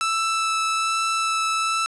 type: tone with vibrato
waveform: sawtooth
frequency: 1318.5 Hz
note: E6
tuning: in tune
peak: -17 dBFS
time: 0.01-1.86 s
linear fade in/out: 0 ms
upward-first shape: sine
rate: 1.2 Hz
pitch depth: 8 cents each way
effects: resampled to 24000 Hz + 8-bit